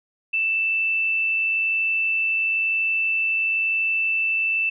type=tone with amplitude modulation; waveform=sine; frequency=2654 Hz; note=E7; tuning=11 cents sharp; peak=-18 dBFS; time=0.33-4.7 s; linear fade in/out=10 ms; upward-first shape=sine; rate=101 Hz; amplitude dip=25%; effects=none